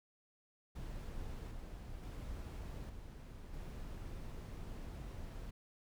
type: noise with level steps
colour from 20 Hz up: brown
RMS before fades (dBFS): -45 / -48 / -45 / -50 / -46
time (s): 0.75-5.51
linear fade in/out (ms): 10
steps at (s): 1.51 / 2.03 / 2.89 / 3.53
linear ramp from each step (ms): 5
effects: none